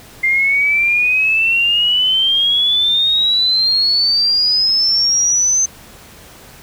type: exponential sweep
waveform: sine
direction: up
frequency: 2093 to 6250 Hz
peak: -11 dBFS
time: 0.23-5.66 s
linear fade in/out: 10 ms
effects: pink hiss -40 dBFS RMS until 6.62 s